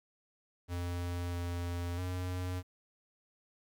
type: tone with pitch steps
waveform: square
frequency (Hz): 87.7 / 87.1 / 90.8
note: F2 / F2 / F#2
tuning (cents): +8 / -4 / -32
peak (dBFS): -35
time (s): 0.68-2.63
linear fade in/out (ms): 50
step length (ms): 650
effects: 11-bit